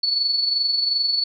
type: tone with amplitude modulation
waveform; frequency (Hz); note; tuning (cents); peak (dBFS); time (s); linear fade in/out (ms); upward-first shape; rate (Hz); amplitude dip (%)
sine; 4435; C#8; 0; -16; 0.03-1.24; 5; sine; 22.7; 50
effects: none